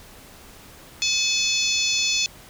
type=harmonic tone with a mistuned harmonic; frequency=868 Hz; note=A5; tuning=24 cents flat; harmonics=3 / 4 / 5 / 6 / 7 / 8; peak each=-25 / -26 / -27 / -28 / -28 / -29 dBFS; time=1.02-2.26 s; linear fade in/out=0 ms; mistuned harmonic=3; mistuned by=-32 cents; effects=pink hiss -46 dBFS RMS until 2.49 s